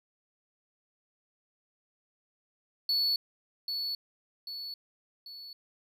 triangle tone with echo, 4427 Hz, C#8, 3 cents flat, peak -24 dBFS, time 2.89-3.16 s, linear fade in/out 2 ms, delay 790 ms, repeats 3, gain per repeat -6 dB, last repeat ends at 5.53 s, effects none

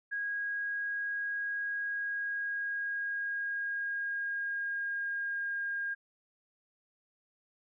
sine tone with pitch glide, 1642 to 1617.5 Hz, G#6 to G#6, -20 to -46 cents, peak -32 dBFS, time 0.11-5.95 s, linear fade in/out 20 ms, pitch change -26 cents, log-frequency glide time 1.81-5.63 s, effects none

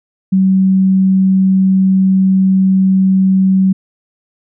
sine tone, 190 Hz, F#3, 46 cents sharp, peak -7 dBFS, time 0.32-3.73 s, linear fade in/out 10 ms, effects none

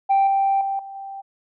sine tone with level steps, 784 Hz, G5, in tune, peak -12 / -15 / -21 / -33 / -31 dBFS, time 0.09-1.22 s, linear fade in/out 20 ms, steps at 0.27 / 0.61 / 0.79 / 0.95 s, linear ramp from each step 2 ms, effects tanh soft clip ceiling -12 dBFS

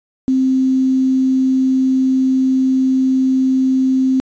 sine tone with quantisation, 261.7 Hz, C4, in tune, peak -11 dBFS, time 0.28-4.2 s, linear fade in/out 0 ms, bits 6, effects resampled to 16000 Hz

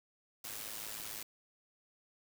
white noise with amplitude modulation, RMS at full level -41 dBFS, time 0.44-1.23 s, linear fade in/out 5 ms, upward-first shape sine, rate 106 Hz, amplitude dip 65%, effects none

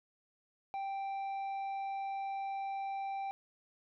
sine tone with tanh clipping, 784 Hz, G5, in tune, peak -37 dBFS, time 0.74-3.31 s, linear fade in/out 0 ms, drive 6 dB, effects none

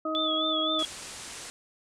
harmonic tone, 314.7 Hz, D#4, 20 cents sharp, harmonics 1 / 2 / 4, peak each -32 / -32 / -32 dBFS, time 0.05-0.83 s, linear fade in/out 5 ms
sine tone with vibrato, 3439 Hz, A7, 40 cents flat, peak -27 dBFS, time 0.15-0.85 s, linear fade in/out 0 ms, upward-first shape sine, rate 3.9 Hz, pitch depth 65 cents each way
white low-pass noise, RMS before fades -42 dBFS, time 0.79-1.5 s, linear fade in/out 0 ms, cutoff 9600 Hz, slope 48 dB/octave
effects none

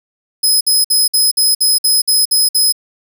20% pulse tone bursts, 5080 Hz, D#8, 35 cents sharp, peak -4 dBFS, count 10, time 0.43-2.725 s, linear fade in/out 10 ms, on 180 ms, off 55 ms, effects none

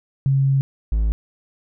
sine / triangle tone pair in turn, 136.2 / 53.99 Hz, C#3 / A1, -30 / -32 cents, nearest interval octave + major third, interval 1602 cents, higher first, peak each -14 dBFS, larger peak neither, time 0.26-0.61 / 0.92-1.12 s, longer first, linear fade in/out 0 ms, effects none

